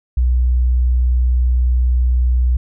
sine tone, 61.8 Hz, B1, 2 cents sharp, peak -11 dBFS, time 0.17-2.57 s, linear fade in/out 5 ms, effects none

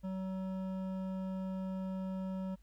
sine tone with hard clipping, 188.8 Hz, F#3, 35 cents sharp, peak -38 dBFS, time 0.03-2.56 s, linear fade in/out 20 ms, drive 11 dB, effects added 50 Hz sine -59 dBFS peak until 2.62 s + pink hiss -75 dBFS RMS until 2.62 s

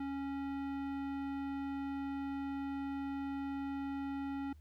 sine tone with tanh clipping, 276.3 Hz, C#4, 6 cents flat, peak -39 dBFS, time 0-4.53 s, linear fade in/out 5 ms, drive 16 dB, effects added 75 Hz sine -54 dBFS peak until 4.6 s + pink hiss -75 dBFS RMS until 4.6 s

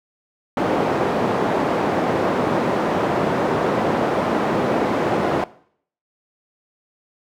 white band-pass noise, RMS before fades -20 dBFS, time 0.57-5.44 s, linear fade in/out 2 ms, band 170 to 680 Hz, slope 12 dB/octave, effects noise-tail reverb RT60 0.6 s tail -19 dB re dry

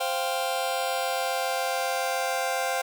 sawtooth chord, C suspended fourth, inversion none, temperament just, 523.3 / 697.7 / 784.9 Hz, C5 / F5 / G5, 0 / -2 / +2 cents, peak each -26 dBFS, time 0-2.82 s, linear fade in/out 10 ms, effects none

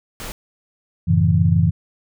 pink noise, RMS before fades -31 dBFS, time 0.2-0.32 s, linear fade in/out 0 ms
sine chord, F# minor seventh, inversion none, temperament equal, 92.5 / 110 / 138.59 / 164.81 Hz, F#2 / A2 / C#3 / E3, 0 / 0 / 0 / 0 cents, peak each -17 / -20 / -21 / -16 dBFS, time 1.07-1.71 s, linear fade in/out 20 ms
effects none

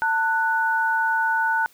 sine tone pair together, 894.7 / 1479 Hz, A5 / F#6, +29 / -1 cents, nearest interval major sixth, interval 870 cents, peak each -22 / -21 dBFS, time 0.02-1.66 s, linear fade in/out 0 ms, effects white hiss -55 dBFS RMS until 1.73 s

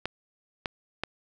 clicks, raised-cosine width 0.3 ms, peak -13 dBFS, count 3, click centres 0.056 / 0.658 / 1.036 s, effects none

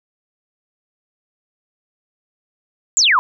sine exponential sweep, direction down, 7790 to 942 Hz, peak -10 dBFS, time 2.97-3.19 s, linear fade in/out 0 ms, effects none

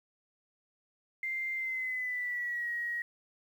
sine tone with pitch glide, 2093 to 1897.2 Hz, C7 to A#6, 0 to +30 cents, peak -32 dBFS, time 1.23-3.02 s, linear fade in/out 2 ms, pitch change -170 cents, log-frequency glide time 1.55-2.69 s, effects 10-bit

